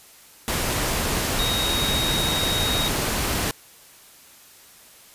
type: tone in noise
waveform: sine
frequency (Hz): 3765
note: A#7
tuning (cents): +16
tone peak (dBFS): -24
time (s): 1.39-2.88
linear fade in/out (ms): 0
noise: pink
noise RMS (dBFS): -24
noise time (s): 0.48-3.51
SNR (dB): -3
effects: white hiss -49 dBFS RMS until 5.14 s + resampled to 32000 Hz